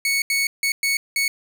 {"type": "tone bursts at uneven times", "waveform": "sawtooth", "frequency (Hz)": 2217, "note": "C#7", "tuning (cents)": 0, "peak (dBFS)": -15, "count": 5, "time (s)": [[0.05, 0.22], [0.3, 0.47], [0.63, 0.72], [0.83, 0.97], [1.16, 1.28]], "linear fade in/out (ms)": 2, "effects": []}